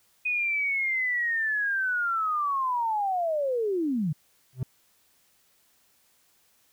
sine linear sweep, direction down, 2500 to 138.59 Hz, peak -24 dBFS, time 0.25-4.13 s, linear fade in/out 10 ms
triangle tone with exponential growth, 128.2 Hz, C3, 35 cents flat, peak -20 dBFS, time 4.53-4.63 s, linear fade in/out 2 ms, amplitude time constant 21 ms
effects white hiss -65 dBFS RMS until 6.72 s

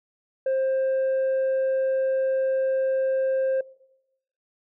sine tone, 529 Hz, C5, 19 cents sharp, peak -18 dBFS, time 0.46-3.61 s, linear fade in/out 5 ms, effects noise-tail reverb RT60 0.9 s tail -23 dB re dry + tanh soft clip ceiling -20 dBFS

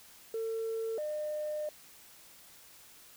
sine tone pair in turn, 450 / 604.9 Hz, A4 / D#5, +39 / -49 cents, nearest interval perfect fourth, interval 512 cents, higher second, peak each -31 / -32 dBFS, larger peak first, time 0.34-0.98 / 0.98-1.69 s, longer second, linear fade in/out 2 ms, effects tanh soft clip ceiling -29 dBFS + white hiss -56 dBFS RMS until 3.16 s

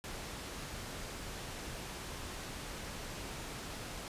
pink low-pass noise, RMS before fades -44 dBFS, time 0.04-4.08 s, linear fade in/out 0 ms, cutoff 10000 Hz, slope 12 dB/octave, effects resampled to 32000 Hz

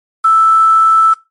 sine tone with quantisation, 1318.5 Hz, E6, in tune, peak -5 dBFS, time 0.24-1.14 s, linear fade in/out 10 ms, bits 5, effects noise-tail reverb RT60 0.2 s tail -19 dB re dry + MP3 48 kbps

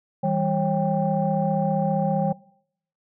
sine tone cluster, 161.4 / 196.5 / 544 / 791 Hz, E3 / G3 / C#5 / G5, -36 / +4 / -33 / +15 cents, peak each -25 dBFS, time 0.23-2.33 s, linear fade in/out 10 ms, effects noise-tail reverb RT60 0.7 s tail -22 dB re dry + tanh soft clip ceiling -10 dBFS

